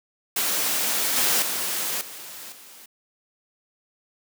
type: noise with level steps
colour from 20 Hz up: white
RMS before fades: -24 / -21 / -27 / -39 / -46 dBFS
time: 0.36-2.86 s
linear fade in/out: 5 ms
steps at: 1.16 / 1.42 / 2.01 / 2.52 s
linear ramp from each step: 2 ms
effects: high-pass 200 Hz 12 dB/octave